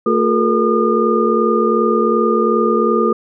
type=tone cluster; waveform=sine; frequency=224.7 / 358.6 / 427.9 / 470.6 / 1214 Hz; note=A3 / F4 / A4 / A#4 / D#6; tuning=+37 / +46 / -48 / +16 / -43 cents; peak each=-18 dBFS; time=0.06-3.13 s; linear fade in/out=5 ms; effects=none